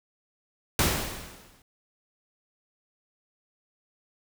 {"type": "noise with exponential decay", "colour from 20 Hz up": "pink", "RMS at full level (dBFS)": -21, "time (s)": [0.79, 1.62], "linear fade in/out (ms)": 2, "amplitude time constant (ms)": 180, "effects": []}